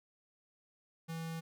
square tone with notch filter, 163.8 Hz, E3, 11 cents flat, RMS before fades -41 dBFS, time 1.08-1.41 s, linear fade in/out 20 ms, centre 350 Hz, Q 1.1, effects none

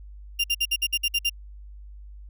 35% pulse tone bursts, 2794 Hz, F7, in tune, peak -19 dBFS, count 9, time 0.39-1.297 s, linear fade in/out 10 ms, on 51 ms, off 56 ms, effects added 50 Hz sine -40 dBFS peak until 2.29 s

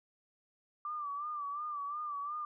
sine tone with vibrato, 1174.7 Hz, D6, in tune, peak -36 dBFS, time 0.85-2.45 s, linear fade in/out 2 ms, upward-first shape sine, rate 2.8 Hz, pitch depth 67 cents each way, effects none

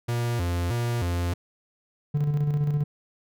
45% pulse tone with vibrato, 101.8 Hz, G#2, 34 cents flat, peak -24 dBFS, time 0.08-1.34 s, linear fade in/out 10 ms, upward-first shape square, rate 1.6 Hz, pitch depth 270 cents each way
triangle tone with tremolo, 146.83 Hz, D3, in tune, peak -18 dBFS, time 2.14-2.84 s, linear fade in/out 10 ms, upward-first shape square, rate 15 Hz, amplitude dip 40%
effects none

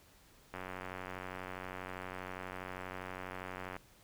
click train, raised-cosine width 0.5 ms, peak -27 dBFS, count 299, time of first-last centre 0.54-3.765 s, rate 92.4 Hz, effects pink hiss -63 dBFS RMS until 4.03 s

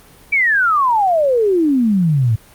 sine exponential sweep, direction down, 2349 to 105.7 Hz, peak -11 dBFS, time 0.32-2.36 s, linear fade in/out 10 ms, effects pink hiss -45 dBFS RMS until 2.54 s + Opus 32 kbps

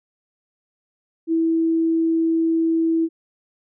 sine tone, 327.2 Hz, E4, 13 cents flat, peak -16 dBFS, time 1.27-3.09 s, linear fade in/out 50 ms, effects none

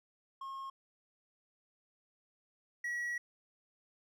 triangle tone pair in turn, 1079 / 1922.6 Hz, C#6 / B6, -47 / -47 cents, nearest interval minor seventh, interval 1000 cents, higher second, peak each -39 / -33 dBFS, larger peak second, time 0.41-0.7 / 2.84-3.18 s, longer second, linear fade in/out 5 ms, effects none

